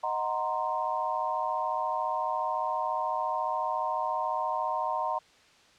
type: chord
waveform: sine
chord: C half-diminished seventh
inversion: first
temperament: equal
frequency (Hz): 622.3 / 740 / 932.3 / 1046.5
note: Eb5 / Gb5 / Bb5 / C6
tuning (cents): 0 / 0 / 0 / 0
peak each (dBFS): -35 / -34 / -31 / -33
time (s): 0.03-5.19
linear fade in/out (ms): 10
effects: white hiss -59 dBFS RMS until 5.78 s + low-pass 5000 Hz 12 dB/octave